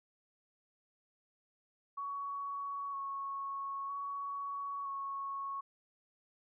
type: tone with vibrato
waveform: sine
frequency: 1112 Hz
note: C#6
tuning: 5 cents sharp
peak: -37 dBFS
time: 1.97-5.61 s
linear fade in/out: 10 ms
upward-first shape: square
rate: 0.52 Hz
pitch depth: 14 cents each way
effects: none